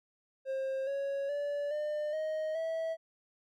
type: tone with pitch steps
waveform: triangle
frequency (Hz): 533 / 554.7 / 577.2 / 600.7 / 625.1 / 650.5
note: C5 / C#5 / D5 / D5 / D#5 / E5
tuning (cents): +32 / +1 / -30 / +39 / +8 / -23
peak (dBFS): -30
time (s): 0.45-2.97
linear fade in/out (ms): 50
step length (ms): 420
effects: none